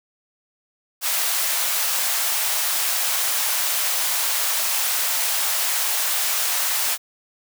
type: high-pass noise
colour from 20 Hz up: white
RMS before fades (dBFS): -22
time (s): 1.01-6.98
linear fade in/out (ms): 50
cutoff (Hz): 600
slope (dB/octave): 24
effects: none